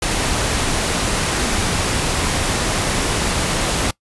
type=noise; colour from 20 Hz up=pink; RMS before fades=-19 dBFS; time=0.02-3.91 s; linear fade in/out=5 ms; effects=noise-tail reverb RT60 0.1 s tail -22 dB re dry + resampled to 24000 Hz